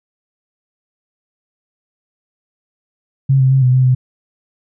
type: tone with pitch steps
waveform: sine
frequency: 135.4 / 131.3 / 133.9 / 126.4 / 129.4 / 127.7 Hz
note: C#3 / C3 / C3 / B2 / C3 / C3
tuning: -40 / +6 / +40 / +41 / -19 / -42 cents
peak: -8 dBFS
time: 3.29-3.95 s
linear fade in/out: 10 ms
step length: 110 ms
effects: none